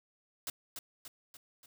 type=noise with echo; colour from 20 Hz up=white; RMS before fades=-38 dBFS; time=0.47-0.5 s; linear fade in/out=2 ms; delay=290 ms; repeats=4; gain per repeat=-5 dB; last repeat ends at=1.66 s; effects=none